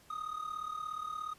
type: tone with amplitude modulation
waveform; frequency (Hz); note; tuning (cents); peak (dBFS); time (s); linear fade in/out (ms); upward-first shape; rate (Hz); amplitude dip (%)
triangle; 1244.5; D#6; 0; -32; 0.1-1.34; 5; sine; 37; 75
effects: pink hiss -62 dBFS RMS until 1.38 s + resampled to 32000 Hz